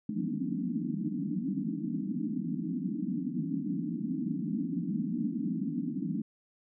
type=band-pass noise; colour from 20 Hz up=pink; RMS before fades=-33 dBFS; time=0.09-6.22 s; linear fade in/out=5 ms; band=160 to 310 Hz; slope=96 dB/octave; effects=none